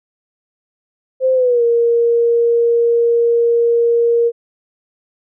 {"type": "tone with pitch glide", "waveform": "sine", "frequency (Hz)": [520, 468.7], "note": ["C5", "A#4"], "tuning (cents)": [-11, 9], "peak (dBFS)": -10, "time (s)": [1.2, 4.32], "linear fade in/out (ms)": 50, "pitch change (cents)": -180, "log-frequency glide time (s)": [1.34, 1.63], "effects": []}